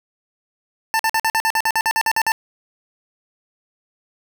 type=tone bursts; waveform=25% pulse; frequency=890 Hz; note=A5; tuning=20 cents sharp; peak=-12 dBFS; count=14; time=0.94-2.319 s; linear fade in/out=0 ms; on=53 ms; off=49 ms; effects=none